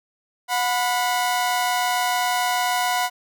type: tone pair together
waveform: sawtooth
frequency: 727 / 991.6 Hz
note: F#5 / B5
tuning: -31 / +7 cents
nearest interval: perfect fourth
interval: 538 cents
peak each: -18 / -20 dBFS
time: 0.48-3.1 s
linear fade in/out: 50 ms
effects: none